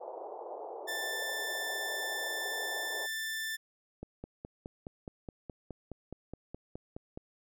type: band-pass noise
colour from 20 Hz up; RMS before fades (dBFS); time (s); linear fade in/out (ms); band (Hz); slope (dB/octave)
white; -43; 0-3.07; 20; 380 to 870; 48
type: tone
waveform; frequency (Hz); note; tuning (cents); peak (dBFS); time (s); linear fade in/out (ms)
sawtooth; 1771; A6; +11; -31; 0.87-3.57; 20
type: click train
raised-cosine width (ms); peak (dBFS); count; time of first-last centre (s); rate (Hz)
2; -28; 16; 4.03-7.175; 4.77
effects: none